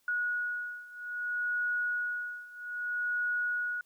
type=beating tone pair; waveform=sine; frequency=1456 / 1456.62 Hz; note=F#6 / F#6; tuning=-28 / -28 cents; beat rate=0.62 Hz; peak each=-35 / -33 dBFS; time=0.08-3.81 s; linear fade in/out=2 ms; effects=white hiss -71 dBFS RMS until 3.85 s